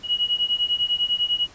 sine beating tone pair, 2906 / 2916 Hz, F#7 / F#7, -32 / -26 cents, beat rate 10 Hz, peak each -23 dBFS, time 0.03-1.48 s, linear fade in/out 50 ms, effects pink hiss -48 dBFS RMS until 1.54 s + resampled to 16000 Hz

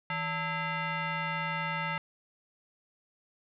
sine tone with frequency modulation, 574 Hz, D5, 40 cents flat, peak -30 dBFS, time 0.1-1.98 s, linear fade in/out 2 ms, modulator 735 Hz, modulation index 2.8, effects none

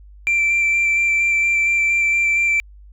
sine tone with vibrato, 2349 Hz, D7, in tune, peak -12 dBFS, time 0.27-2.6 s, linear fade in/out 0 ms, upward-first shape square, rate 4.3 Hz, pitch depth 10 cents each way, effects tanh soft clip ceiling -13 dBFS + added 50 Hz sine -40 dBFS peak until 2.92 s

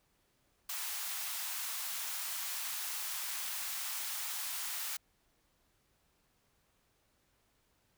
white high-pass noise, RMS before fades -39 dBFS, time 0.69-4.97 s, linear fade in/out 5 ms, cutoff 800 Hz, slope 24 dB/octave, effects pink hiss -74 dBFS RMS until 7.97 s

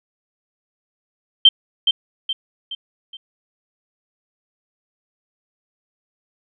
sine tone with echo, 3136 Hz, G7, in tune, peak -5 dBFS, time 1.45-1.49 s, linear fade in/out 5 ms, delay 420 ms, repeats 4, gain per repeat -7 dB, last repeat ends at 3.17 s, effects none

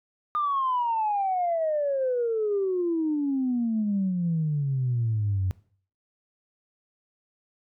sine exponential sweep, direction down, 1220 to 91.2 Hz, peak -22 dBFS, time 0.35-5.51 s, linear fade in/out 0 ms, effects noise-tail reverb RT60 0.5 s tail -20 dB re dry + tanh soft clip ceiling -18 dBFS

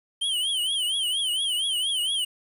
square tone with vibrato, 3100 Hz, G7, 20 cents flat, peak -24 dBFS, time 0.21-2.25 s, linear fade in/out 10 ms, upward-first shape triangle, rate 4.3 Hz, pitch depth 150 cents each way, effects resampled to 32000 Hz + 9-bit

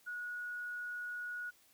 sine tone, 1457 Hz, F#6, 27 cents flat, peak -39 dBFS, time 0.06-1.51 s, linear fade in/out 20 ms, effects white hiss -67 dBFS RMS until 1.73 s

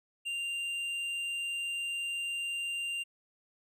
triangle tone with hard clipping, 2786 Hz, F7, 5 cents flat, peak -34 dBFS, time 0.25-3.04 s, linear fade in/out 20 ms, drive 9 dB, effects none

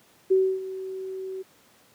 sine tone with ADSR envelope, 379.1 Hz, F#4, 42 cents sharp, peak -15 dBFS, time 0.3-1.43 s, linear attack 16 ms, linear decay 280 ms, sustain -16 dB, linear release 18 ms, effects pink hiss -58 dBFS RMS until 1.94 s + high-pass 150 Hz 12 dB/octave

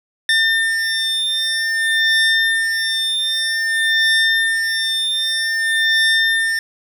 25% pulse beating tone pair, 1800 / 1800.52 Hz, A6 / A6, +39 / +39 cents, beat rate 0.52 Hz, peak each -14 dBFS, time 0.29-6.59 s, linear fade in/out 2 ms, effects low-pass 9000 Hz 12 dB/octave + 7-bit

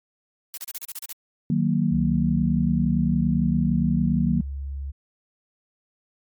blue noise bursts, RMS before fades -33 dBFS, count 9, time 0.54-1.125 s, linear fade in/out 0 ms, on 33 ms, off 36 ms
sine chord, D# minor, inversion none, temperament equal with one note detuned, 155.56 / 186.18 / 233.1 Hz, D#3 / F#3 / A#3, 0 / +11 / 0 cents, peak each -23 dBFS, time 1.5-4.41 s, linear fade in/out 2 ms
sine tone, 69.1 Hz, C#2, 5 cents flat, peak -28 dBFS, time 1.91-4.92 s, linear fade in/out 20 ms
effects MP3 96 kbps

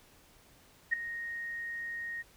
sine tone with ADSR envelope, 1864.7 Hz, A#6, in tune, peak -22 dBFS, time 0.91-2.23 s, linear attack 24 ms, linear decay 4 ms, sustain -14 dB, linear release 23 ms, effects pink hiss -61 dBFS RMS until 2.36 s

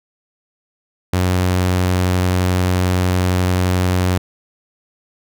sawtooth tone, 91.2 Hz, F#2, 24 cents flat, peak -10 dBFS, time 1.13-4.18 s, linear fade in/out 5 ms, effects none

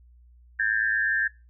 sine tone cluster, 1582 / 1690 / 1799 Hz, G6 / G#6 / A6, +15 / +30 / +38 cents, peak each -26 / -26 / -27 dBFS, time 0.59-1.28 s, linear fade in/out 10 ms, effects noise-tail reverb RT60 0.3 s tail -25 dB re dry + added 60 Hz sine -51 dBFS peak until 1.49 s

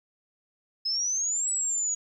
sine exponential two-way sweep, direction up then down, 5100 to 7902 to 6740 Hz, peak -25 dBFS, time 0.85-1.95 s, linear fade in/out 10 ms, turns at 1.51 s, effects 11-bit

